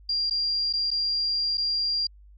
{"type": "tone with dropouts", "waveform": "sine", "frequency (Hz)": 4774, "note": "D8", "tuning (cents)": 28, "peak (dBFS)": -23, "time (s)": [0.09, 2.07], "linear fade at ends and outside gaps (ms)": 5, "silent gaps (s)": [[0.299, 0.308], [0.728, 0.735], [0.906, 0.913], [1.573, 1.579]], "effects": ["added 50 Hz sine -48 dBFS peak until 2.37 s"]}